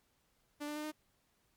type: tone with pitch steps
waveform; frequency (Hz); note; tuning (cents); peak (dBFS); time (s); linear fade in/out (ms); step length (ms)
sawtooth; 293.7 / 297.8 / 302 / 306.2; D4 / D4 / D4 / D#4; 0 / +24 / +48 / -28; -35; 0.6-0.92; 20; 80
effects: pink hiss -75 dBFS RMS until 1.56 s + MP3 96 kbps